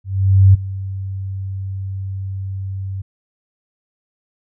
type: tone with ADSR envelope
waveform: sine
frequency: 96.4 Hz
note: G2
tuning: 28 cents flat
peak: -4 dBFS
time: 0.04-3.02 s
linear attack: 500 ms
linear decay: 15 ms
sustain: -18 dB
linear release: 10 ms
effects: none